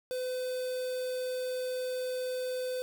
triangle tone with quantisation, 507 Hz, B4, 45 cents sharp, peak -30 dBFS, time 0.11-2.82 s, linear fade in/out 0 ms, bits 7, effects none

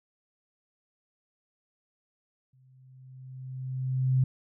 sine tone with exponential growth, 130 Hz, C3, 11 cents flat, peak -19 dBFS, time 2.53-4.24 s, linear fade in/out 5 ms, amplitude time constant 370 ms, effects none

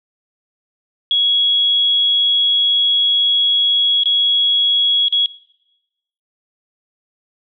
sine tone with dropouts, 3334 Hz, G#7, 6 cents sharp, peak -12 dBFS, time 1.11-5.26 s, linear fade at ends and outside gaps 1 ms, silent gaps 4.035-4.057 / 5.083-5.125 s, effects noise-tail reverb RT60 1.0 s tail -21 dB re dry

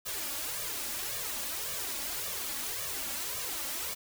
white noise with flanger, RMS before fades -36 dBFS, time 0.05-3.95 s, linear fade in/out 20 ms, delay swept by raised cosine 1.7 to 3.6 ms, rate 1.8 Hz, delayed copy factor +0.8, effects none

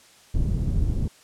pink low-pass noise, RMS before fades -23 dBFS, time 0.34-1.08 s, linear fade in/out 5 ms, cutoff 150 Hz, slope 12 dB/octave, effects white hiss -53 dBFS RMS until 1.23 s + low-pass 9000 Hz 12 dB/octave

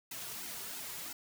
white noise with flanger, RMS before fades -43 dBFS, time 0.11-1.13 s, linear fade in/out 5 ms, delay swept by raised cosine 1.7 to 3.9 ms, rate 3 Hz, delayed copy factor -0.85, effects none

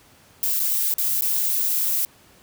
violet noise with dropouts, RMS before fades -22 dBFS, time 0.43-2.05 s, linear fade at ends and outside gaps 0 ms, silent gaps 0.594-0.6 / 0.939-0.983 / 1.21-1.221 s, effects pink hiss -53 dBFS RMS until 2.42 s + high-pass 60 Hz 12 dB/octave

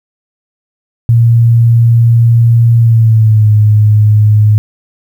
sine tone with pitch glide, 116.54 to 106.25 Hz, A#2 to G#2, 0 to +40 cents, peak -3 dBFS, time 1.09-4.58 s, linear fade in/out 0 ms, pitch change -160 cents, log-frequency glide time 2.77-3.5 s, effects 7-bit

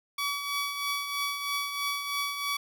15% pulse tone with tremolo, 1139 Hz, C#6, 47 cents sharp, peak -21 dBFS, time 0.18-2.57 s, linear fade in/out 5 ms, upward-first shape triangle, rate 3.1 Hz, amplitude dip 55%, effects none

